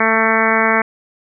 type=harmonic tone; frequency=222.8 Hz; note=A3; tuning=22 cents sharp; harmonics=1 / 2 / 3 / 4 / 5 / 6 / 7 / 8 / 9 / 10; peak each=-21 / -21 / -21 / -21 / -21 / -21 / -21 / -21 / -21 / -21 dBFS; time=0-0.82 s; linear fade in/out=5 ms; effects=none